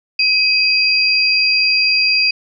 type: tone pair together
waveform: sine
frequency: 2529 / 4771 Hz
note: D#7 / D8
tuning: +28 / +26 cents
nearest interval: major seventh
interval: 1098 cents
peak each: -14 dBFS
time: 0.19-2.31 s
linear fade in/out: 5 ms
effects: none